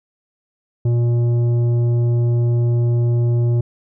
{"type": "tone with tanh clipping", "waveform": "sine", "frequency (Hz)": 119.1, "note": "A#2", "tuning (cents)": 38, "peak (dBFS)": -15, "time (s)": [0.85, 3.61], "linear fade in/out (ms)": 5, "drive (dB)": 9, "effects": []}